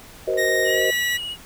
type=chord; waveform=sine; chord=C half-diminished seventh; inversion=second; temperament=just; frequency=376.7 / 470.9 / 523.3 / 627.9 Hz; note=Gb4 / Bb4 / C5 / Eb5; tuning=+31 / +18 / 0 / +16 cents; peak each=-25 dBFS; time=0.27-0.91 s; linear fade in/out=10 ms
type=click train; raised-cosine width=0.5 ms; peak=-29 dBFS; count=18; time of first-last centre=0.3-0.927 s; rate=27.1 Hz
type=tone with pitch glide; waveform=40% pulse; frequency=1864.7 to 1939.4 Hz; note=A#6 to B6; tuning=0 to -32 cents; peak=-20 dBFS; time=0.37-1.18 s; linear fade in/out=20 ms; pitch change=+68 cents; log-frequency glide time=0.67-0.82 s
type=tone with vibrato; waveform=triangle; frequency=2894 Hz; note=F#7; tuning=39 cents flat; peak=-26 dBFS; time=0.64-1.37 s; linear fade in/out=50 ms; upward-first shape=sine; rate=15 Hz; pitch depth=21 cents each way
effects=pink hiss -44 dBFS RMS until 1.45 s